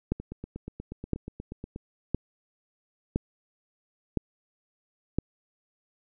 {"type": "two click trains", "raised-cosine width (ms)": 3, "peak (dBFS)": [-24, -12], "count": [14, 6], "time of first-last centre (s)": [[0.2, 1.761], [0.12, 5.186]], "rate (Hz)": [8.33, 0.987], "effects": []}